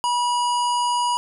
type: harmonic tone with a mistuned harmonic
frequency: 969 Hz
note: B5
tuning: 33 cents flat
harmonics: 1 / 3 / 5 / 7 / 9 / 10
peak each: -19 / -29 / -33 / -36 / -38 / -39 dBFS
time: 0.04-1.17 s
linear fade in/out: 0 ms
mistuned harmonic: 10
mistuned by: +57 cents
effects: none